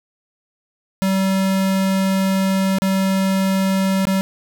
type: tone with dropouts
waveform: square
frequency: 191.9 Hz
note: G3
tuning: 37 cents flat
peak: -16 dBFS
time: 1.02-4.21 s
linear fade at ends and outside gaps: 0 ms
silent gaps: 2.785-2.82 / 4.053-4.07 s
effects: none